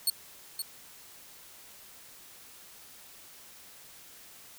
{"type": "tone with echo", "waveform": "15% pulse", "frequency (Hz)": 4368, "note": "C#8", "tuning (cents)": -26, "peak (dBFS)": -17, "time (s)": [0.07, 0.1], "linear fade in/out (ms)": 2, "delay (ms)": 520, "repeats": 1, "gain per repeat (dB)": -8, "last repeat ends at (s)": 0.62, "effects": ["white hiss -52 dBFS RMS until 4.58 s"]}